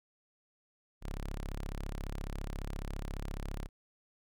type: tone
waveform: sawtooth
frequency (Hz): 34.54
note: C#1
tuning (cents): -5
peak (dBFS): -33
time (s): 1.01-3.69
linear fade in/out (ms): 50
effects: none